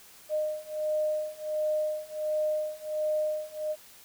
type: beating tone pair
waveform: sine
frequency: 612 / 613.4 Hz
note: D#5 / D#5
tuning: -29 / -25 cents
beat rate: 1.4 Hz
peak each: -31 / -30 dBFS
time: 0.29-3.76 s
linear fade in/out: 50 ms
effects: white hiss -53 dBFS RMS until 4.04 s